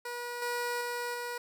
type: tone with level steps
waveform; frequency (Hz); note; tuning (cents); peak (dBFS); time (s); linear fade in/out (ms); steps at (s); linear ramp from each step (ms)
15% pulse; 483; B4; -39; -30 / -25 / -27 / -29; 0.05-1.38; 5; 0.42 / 0.81 / 1.14; 2
effects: none